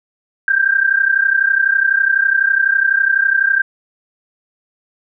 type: tone pair together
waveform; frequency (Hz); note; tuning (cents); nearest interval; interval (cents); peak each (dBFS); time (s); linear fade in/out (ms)
sine; 1568 / 1600; G6 / G6; 0 / +35; unison; 35; -14; 0.48-3.62; 2
effects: none